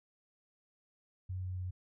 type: tone with pitch steps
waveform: sine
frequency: 92.5 / 91.91 / 91.33 Hz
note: F#2 / F#2 / F#2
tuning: 0 / -11 / -22 cents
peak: -36 dBFS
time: 1.29-1.71 s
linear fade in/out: 10 ms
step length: 140 ms
effects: none